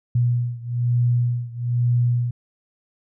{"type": "beating tone pair", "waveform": "sine", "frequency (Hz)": [120.6, 121.7], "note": ["B2", "B2"], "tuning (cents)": [-41, -25], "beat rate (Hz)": 1.1, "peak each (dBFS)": [-20, -22], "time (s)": [0.15, 2.31], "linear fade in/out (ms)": 5, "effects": []}